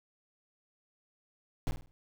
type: noise with echo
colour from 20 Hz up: brown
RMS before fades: -30 dBFS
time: 1.67-1.71 s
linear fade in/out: 0 ms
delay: 50 ms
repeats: 4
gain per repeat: -9 dB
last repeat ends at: 1.91 s
effects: none